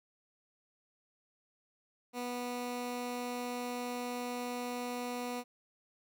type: tone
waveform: 15% pulse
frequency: 245.1 Hz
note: B3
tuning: 13 cents flat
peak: -30 dBFS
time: 2.13-5.44 s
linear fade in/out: 50 ms
effects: none